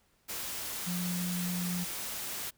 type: tone in noise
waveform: sine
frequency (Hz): 177.9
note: F3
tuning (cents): +32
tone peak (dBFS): -32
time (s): 0.86-1.85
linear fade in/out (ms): 20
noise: white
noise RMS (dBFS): -38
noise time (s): 0.28-2.51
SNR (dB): +3
effects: pink hiss -70 dBFS RMS until 2.57 s